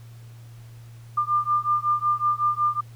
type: beating tone pair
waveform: sine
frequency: 1196 / 1201.4 Hz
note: D6 / D6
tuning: +31 / +39 cents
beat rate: 5.4 Hz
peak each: -23 dBFS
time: 1.17-2.81 s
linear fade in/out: 10 ms
effects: added 116 Hz sine -41 dBFS peak until 2.95 s + pink hiss -56 dBFS RMS until 2.95 s